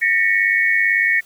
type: tone cluster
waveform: sine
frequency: 1813 / 1911 / 2220 Hz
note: A#6 / A#6 / C#7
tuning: -49 / +43 / +2 cents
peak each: -18 dBFS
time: 0.01-1.21 s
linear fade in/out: 20 ms
effects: white hiss -50 dBFS RMS until 1.25 s